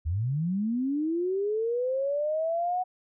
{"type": "linear sweep", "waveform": "sine", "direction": "up", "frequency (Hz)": [72.3, 742], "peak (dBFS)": -25, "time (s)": [0.05, 2.84], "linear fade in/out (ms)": 20, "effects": []}